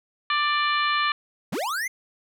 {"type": "harmonic tone", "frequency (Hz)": 590, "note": "D5", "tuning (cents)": 8, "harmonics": [2, 3, 4, 5, 6, 7], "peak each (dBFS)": [-23, -27, -29, -31, -33, -34], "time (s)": [0.3, 1.12], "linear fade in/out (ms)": 2}
{"type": "linear sweep", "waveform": "square", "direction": "up", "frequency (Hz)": [118.1, 2146], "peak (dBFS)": -26, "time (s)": [1.52, 1.88], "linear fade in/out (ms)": 10}
{"effects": []}